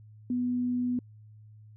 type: tone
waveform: sine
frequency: 246.9 Hz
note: B3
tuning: in tune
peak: -26 dBFS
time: 0.3-0.99 s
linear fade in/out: 2 ms
effects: added 107 Hz sine -49 dBFS peak until 1.76 s